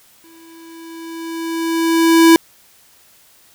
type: tone with exponential growth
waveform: square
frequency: 329.6 Hz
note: E4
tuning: in tune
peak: -5 dBFS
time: 0.24-2.36 s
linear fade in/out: 0 ms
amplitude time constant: 460 ms
effects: white hiss -50 dBFS RMS until 3.54 s